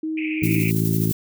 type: tone with vibrato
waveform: sine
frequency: 313.7 Hz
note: D#4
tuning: 14 cents sharp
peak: -23 dBFS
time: 0.03-0.63 s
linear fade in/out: 5 ms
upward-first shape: sine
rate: 2.8 Hz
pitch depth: 13 cents each way
type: band-pass noise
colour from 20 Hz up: pink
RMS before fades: -31 dBFS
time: 0.17-0.71 s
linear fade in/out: 5 ms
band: 2200 to 2600 Hz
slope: 96 dB/octave
type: harmonic tone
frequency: 55 Hz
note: A1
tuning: in tune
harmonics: 2 / 3 / 4 / 5 / 6 / 7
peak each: -23 / -21 / -28 / -29 / -30 / -31 dBFS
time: 0.42-1.12 s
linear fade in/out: 5 ms
type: noise with tremolo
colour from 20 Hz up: violet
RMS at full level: -29 dBFS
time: 0.43-1.13 s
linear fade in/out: 5 ms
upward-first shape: square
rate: 12 Hz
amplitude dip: 40%
effects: none